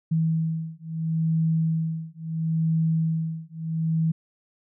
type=beating tone pair; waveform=sine; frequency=161.2 / 161.94 Hz; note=E3 / E3; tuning=-38 / -30 cents; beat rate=0.74 Hz; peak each=-25 dBFS; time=0.11-4.12 s; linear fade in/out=10 ms; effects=none